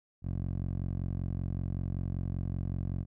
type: tone with band-pass filter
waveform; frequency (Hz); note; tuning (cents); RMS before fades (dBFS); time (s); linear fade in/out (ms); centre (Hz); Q
10% pulse; 45.23; F#1; -39; -34; 0.22-3.06; 50; 95; 0.99
effects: none